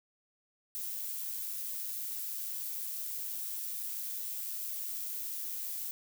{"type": "noise with amplitude modulation", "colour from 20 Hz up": "violet", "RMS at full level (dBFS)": -37, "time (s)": [0.75, 5.91], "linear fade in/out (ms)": 0, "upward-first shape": "sine", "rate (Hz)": 106, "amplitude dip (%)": 30, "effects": []}